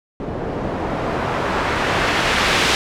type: noise with low-pass filter sweep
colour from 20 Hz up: white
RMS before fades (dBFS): -20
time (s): 0.2-2.75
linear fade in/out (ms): 0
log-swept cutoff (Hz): 430 to 3600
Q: 0.72
effects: none